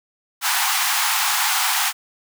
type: high-pass noise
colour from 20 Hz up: pink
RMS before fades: -20 dBFS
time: 0.41-1.93 s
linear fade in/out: 50 ms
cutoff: 750 Hz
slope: 96 dB/octave
effects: none